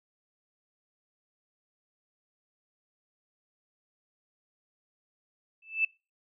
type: tone with exponential growth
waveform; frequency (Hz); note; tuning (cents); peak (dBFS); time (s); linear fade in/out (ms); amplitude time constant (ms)
sine; 2637; E7; 0; -20; 5.62-5.85; 5; 50
effects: noise-tail reverb RT60 0.3 s tail -25 dB re dry